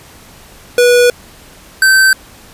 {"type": "tone pair in turn", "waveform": "square", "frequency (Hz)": [487.4, 1547.4], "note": ["B4", "G6"], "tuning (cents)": [-23, -23], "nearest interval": "octave + minor sixth", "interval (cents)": 2000, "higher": "second", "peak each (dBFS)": [-6, -6], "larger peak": "neither", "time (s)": [[0.78, 1.1], [1.82, 2.13]], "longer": "first", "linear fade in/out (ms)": 2, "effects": ["pink hiss -39 dBFS RMS until 2.53 s", "resampled to 32000 Hz"]}